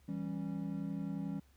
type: chord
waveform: triangle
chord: C# diminished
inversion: first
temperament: equal with one note detuned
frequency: 164.81 / 196 / 275.1 Hz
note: E3 / G3 / C#4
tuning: 0 / 0 / -13 cents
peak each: -39 / -38 / -40 dBFS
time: 0.08-1.4 s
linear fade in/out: 10 ms
effects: added 68 Hz sine -64 dBFS peak until 1.56 s + pink hiss -71 dBFS RMS until 1.56 s